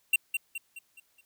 square tone with echo, 2744 Hz, F7, 31 cents flat, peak -20 dBFS, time 0.13-0.16 s, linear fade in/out 5 ms, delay 210 ms, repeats 5, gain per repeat -7 dB, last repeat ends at 1.21 s, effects white hiss -70 dBFS RMS until 1.25 s

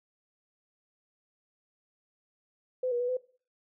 sine tone with pitch steps, 508 / 481.4 / 491.2 / 506 Hz, B4 / B4 / B4 / B4, +49 / -44 / -9 / +42 cents, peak -27 dBFS, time 2.83-3.17 s, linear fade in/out 5 ms, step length 85 ms, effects noise-tail reverb RT60 0.4 s tail -19 dB re dry

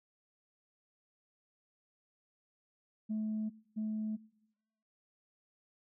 sine tone pair in turn, 216.2 / 216.2 Hz, A3 / A3, -30 / -30 cents, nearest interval unison, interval 0 cents, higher neither, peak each -31 / -32 dBFS, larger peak first, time 3.09-3.5 / 3.76-4.17 s, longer neither, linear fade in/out 20 ms, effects noise-tail reverb RT60 1.0 s tail -24 dB re dry + tanh soft clip ceiling -30 dBFS

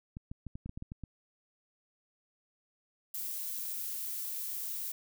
clicks, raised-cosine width 5 ms, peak -29 dBFS, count 10, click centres 0.169 / 0.315 / 0.467 / 0.555 / 0.66 / 0.694 / 0.775 / 0.824 / 0.919 / 1.037 s
violet noise, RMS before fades -38 dBFS, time 3.14-4.92 s, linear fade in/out 5 ms
effects none

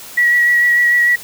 sine tone with vibrato, 1926 Hz, B6, 44 cents flat, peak -9 dBFS, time 0.17-1.16 s, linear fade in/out 10 ms, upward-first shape triangle, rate 6.7 Hz, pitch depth 23 cents each way, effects white hiss -34 dBFS RMS until 1.23 s

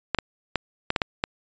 clicks, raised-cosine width 0.3 ms, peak -6 dBFS, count 7, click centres 0.147 / 0.187 / 0.557 / 0.904 / 0.962 / 1.018 / 1.239 s, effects resampled to 16000 Hz

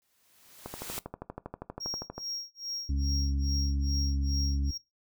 white noise with exponential growth, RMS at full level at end -36 dBFS, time 0.02-0.99 s, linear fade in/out 0 ms, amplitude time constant 210 ms
click train, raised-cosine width 1 ms, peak -23 dBFS, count 20, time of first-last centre 0.66-2.18 s, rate 12.5 Hz
triangle tone with tremolo, 5588 Hz, F8, in tune, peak -31 dBFS, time 1.8-4.78 s, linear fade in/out 10 ms, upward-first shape sine, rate 2.4 Hz, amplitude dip 100%
harmonic tone, 69.3 Hz, C#2, in tune, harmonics 1 / 2 / 3 / 4, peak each -27 / -39 / -44 / -39 dBFS, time 2.89-4.71 s, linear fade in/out 5 ms
effects noise-tail reverb RT60 0.2 s tail -19 dB re dry

